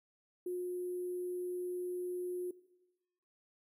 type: tone with sample-and-hold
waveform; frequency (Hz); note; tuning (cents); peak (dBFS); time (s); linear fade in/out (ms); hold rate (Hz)
sine; 359; F4; +48; -35; 0.46-2.51; 5; 11025
effects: noise-tail reverb RT60 1.0 s tail -18 dB re dry